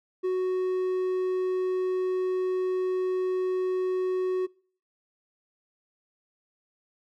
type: tone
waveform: triangle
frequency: 370 Hz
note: F#4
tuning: in tune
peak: -22 dBFS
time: 0.23-4.47 s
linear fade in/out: 20 ms
effects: noise-tail reverb RT60 0.5 s tail -25 dB re dry